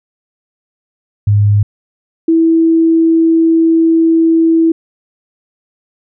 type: tone pair in turn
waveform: sine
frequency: 103.1 / 327.3 Hz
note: G#2 / E4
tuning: -12 / -12 cents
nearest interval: octave + minor sixth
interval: 2000 cents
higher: second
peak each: -6 dBFS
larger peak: neither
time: 1.27-1.63 / 2.28-4.72 s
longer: second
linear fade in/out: 5 ms
effects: none